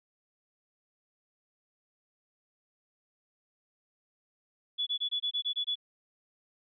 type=tone bursts; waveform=sine; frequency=3421 Hz; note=A7; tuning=49 cents flat; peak=-28 dBFS; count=9; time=4.78-5.756 s; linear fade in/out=20 ms; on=88 ms; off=23 ms; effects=none